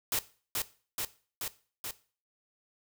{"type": "noise with echo", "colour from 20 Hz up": "white", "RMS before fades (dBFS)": -30, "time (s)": [0.12, 0.19], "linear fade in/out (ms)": 2, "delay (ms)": 430, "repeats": 4, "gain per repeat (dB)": -2, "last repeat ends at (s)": 1.91, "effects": ["noise-tail reverb RT60 0.4 s tail -17 dB re dry"]}